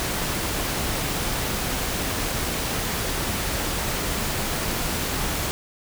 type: noise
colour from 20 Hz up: pink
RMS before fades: -26 dBFS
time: 0-5.51 s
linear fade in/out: 0 ms
effects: none